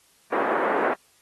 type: band-pass noise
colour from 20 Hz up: pink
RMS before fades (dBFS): -24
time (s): 0.32-0.94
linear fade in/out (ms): 5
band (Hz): 320 to 1600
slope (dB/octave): 24
effects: white hiss -60 dBFS RMS until 1.21 s + AAC 32 kbps